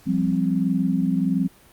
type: chord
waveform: sine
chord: F suspended second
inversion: none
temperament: equal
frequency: 174.61 / 196 / 261.6 Hz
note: F3 / G3 / C4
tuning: 0 / 0 / 0 cents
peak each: -23 dBFS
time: 0.06-1.48 s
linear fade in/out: 20 ms
effects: pink hiss -52 dBFS RMS until 1.72 s + Opus 48 kbps